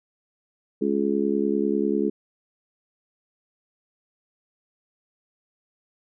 harmonic tone, 70.1 Hz, C#2, 20 cents sharp, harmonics 3 / 4 / 5 / 6, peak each -26 / -26 / -26 / -26 dBFS, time 0.81-2.1 s, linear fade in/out 10 ms, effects none

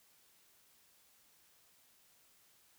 silence, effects white hiss -68 dBFS RMS until 2.78 s

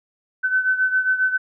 sine beating tone pair, 1516 / 1523.4 Hz, F#6 / G6, +42 / -50 cents, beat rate 7.4 Hz, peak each -18 / -23 dBFS, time 0.43-1.38 s, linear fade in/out 20 ms, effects none

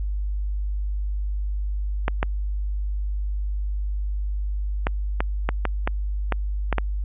clicks, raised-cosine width 0.5 ms, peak -7 dBFS, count 10, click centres 2.081 / 2.229 / 4.869 / 5.205 / 5.49 / 5.653 / 5.875 / 6.323 / 6.727 / 6.783 s, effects added 50 Hz sine -23 dBFS peak until 7.04 s + resampled to 8000 Hz

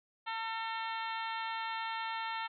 harmonic tone with a mistuned harmonic, 450.8 Hz, A4, 42 cents sharp, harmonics 2 / 3 / 4 / 5 / 6 / 7 / 8 / 9, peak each -38 / -42 / -44 / -46 / -48 / -49 / -50 / -51 dBFS, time 0.26-2.48 s, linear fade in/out 20 ms, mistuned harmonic 5, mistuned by -36 cents, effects none

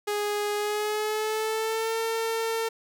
sawtooth tone with pitch glide, 414.5 to 452 Hz, G#4 to A4, -3 to +47 cents, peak -22 dBFS, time 0.07-2.69 s, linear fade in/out 10 ms, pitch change +150 cents, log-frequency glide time 0.55-1.98 s, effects none

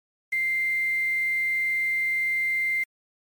sine tone with quantisation, 2093 Hz, C7, in tune, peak -22 dBFS, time 0.32-2.84 s, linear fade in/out 10 ms, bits 7, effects MP3 96 kbps

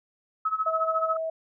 sine tone with tremolo, 1287 Hz, E6, 42 cents flat, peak -21 dBFS, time 0.45-1.17 s, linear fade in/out 5 ms, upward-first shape sine, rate 14 Hz, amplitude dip 85%
sine tone, 646 Hz, E5, 35 cents flat, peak -27 dBFS, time 0.66-1.3 s, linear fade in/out 5 ms
effects none

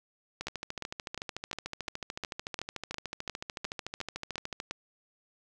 two click trains, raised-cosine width 0.2 ms, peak -19 / -18 dBFS, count 58 / 13, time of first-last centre 0.41-4.601 / 0.47-4.71 s, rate 13.6 / 2.83 Hz, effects none

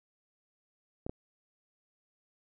clicks, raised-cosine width 2 ms, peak -23 dBFS, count 2, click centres 1.065 / 1.095 s, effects none

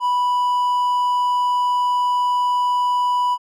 triangle tone, 986 Hz, B5, 3 cents flat, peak -14 dBFS, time 0-3.38 s, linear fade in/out 50 ms, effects none

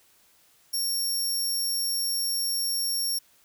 20% pulse tone, 5520 Hz, F8, 21 cents flat, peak -20 dBFS, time 0.73-3.19 s, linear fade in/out 10 ms, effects white hiss -61 dBFS RMS until 3.44 s

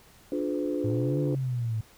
sine chord, D diminished seventh, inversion none, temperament just, 293.7 / 352.4 / 422.9 / 507.5 Hz, D4 / F4 / Ab4 / Cb5, 0 / +16 / +31 / +47 cents, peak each -29 / -32 / -35 / -33 dBFS, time 0.32-1.35 s, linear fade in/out 2 ms
sine exponential two-way sweep, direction up then down, 107.9 to 146.83 to 107.9 Hz, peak -26 dBFS, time 0.84-1.81 s, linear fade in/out 5 ms, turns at 1.2 s
effects tanh soft clip ceiling -16 dBFS + pink hiss -56 dBFS RMS until 1.97 s

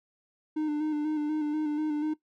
triangle tone with vibrato, 302.9 Hz, D#4, 46 cents flat, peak -24 dBFS, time 0.56-2.14 s, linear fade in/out 10 ms, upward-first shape square, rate 4.1 Hz, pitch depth 30 cents each way, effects noise-tail reverb RT60 0.1 s tail -17 dB re dry

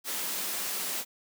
white high-pass noise, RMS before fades -33 dBFS, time 0.04-1.05 s, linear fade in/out 50 ms, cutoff 160 Hz, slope 96 dB/octave, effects none

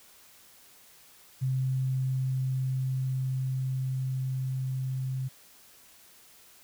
sine tone with level ramp, 130.9 Hz, C3, 1 cent sharp, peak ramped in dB -25 to -29 dBFS, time 1.41-5.29 s, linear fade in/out 20 ms, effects white hiss -56 dBFS RMS until 6.63 s

